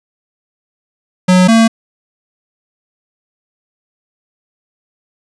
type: tone pair in turn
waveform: square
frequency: 183.1 / 226.3 Hz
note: F#3 / A3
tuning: -18 / +49 cents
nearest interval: major third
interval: 367 cents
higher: second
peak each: -6 dBFS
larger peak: neither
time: 1.28-1.48 / 1.48-1.68 s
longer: neither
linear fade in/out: 10 ms
effects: resampled to 22050 Hz + 8-bit